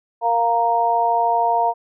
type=harmonic tone; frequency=233.1 Hz; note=A#3; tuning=in tune; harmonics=2 / 3 / 4; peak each=-26 / -18 / -18 dBFS; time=0.21-1.74 s; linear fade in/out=50 ms; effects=none